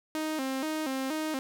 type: tone with vibrato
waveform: sawtooth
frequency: 287.5 Hz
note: D4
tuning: 37 cents flat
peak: -26 dBFS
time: 0.15-1.39 s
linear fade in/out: 0 ms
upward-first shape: square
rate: 2.1 Hz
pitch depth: 140 cents each way
effects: none